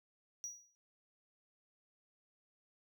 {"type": "tone with exponential decay", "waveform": "triangle", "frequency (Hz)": 5790, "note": "F#8", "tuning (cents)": -38, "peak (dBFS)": -37, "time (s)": [0.44, 0.75], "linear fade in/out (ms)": 0, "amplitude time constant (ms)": 67, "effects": []}